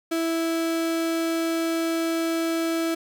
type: tone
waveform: 35% pulse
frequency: 329.1 Hz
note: E4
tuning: 3 cents flat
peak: -21 dBFS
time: 0.11-2.95 s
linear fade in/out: 10 ms
effects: none